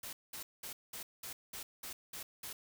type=noise bursts; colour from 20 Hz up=white; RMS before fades=-45 dBFS; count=9; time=0.03-2.53 s; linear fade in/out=5 ms; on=100 ms; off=200 ms; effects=none